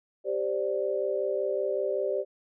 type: chord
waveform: sine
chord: G suspended fourth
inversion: none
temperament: just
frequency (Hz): 392 / 522.7 / 588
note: G4 / C5 / D5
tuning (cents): 0 / -2 / +2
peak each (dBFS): -30 / -31 / -30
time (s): 0.24-2.25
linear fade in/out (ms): 50
effects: none